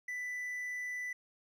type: tone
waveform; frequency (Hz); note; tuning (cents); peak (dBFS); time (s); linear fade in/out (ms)
triangle; 1986; B6; +9; -35; 0.08-1.13; 5
effects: none